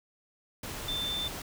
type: tone in noise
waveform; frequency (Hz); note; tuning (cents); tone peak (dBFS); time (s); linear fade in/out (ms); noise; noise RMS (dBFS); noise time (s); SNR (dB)
sine; 3552; A7; +16; -31; 0.88-1.28; 5; pink; -39; 0.63-1.42; +5
effects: none